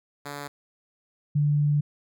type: tone pair in turn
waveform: 5% pulse / sine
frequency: 143.8 / 146.82 Hz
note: D3 / D3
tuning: -36 / 0 cents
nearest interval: unison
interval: 36 cents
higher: second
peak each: -23 / -19 dBFS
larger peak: second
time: 0.25-0.48 / 1.35-1.81 s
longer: second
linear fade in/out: 10 ms
effects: none